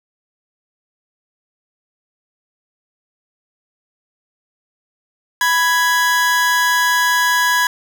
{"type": "tone pair together", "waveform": "40% pulse", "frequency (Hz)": [990, 1665], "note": ["B5", "G#6"], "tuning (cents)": [4, 4], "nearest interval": "major sixth", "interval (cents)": 900, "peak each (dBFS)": [-16, -14], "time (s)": [5.41, 7.67], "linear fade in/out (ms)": 2, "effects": []}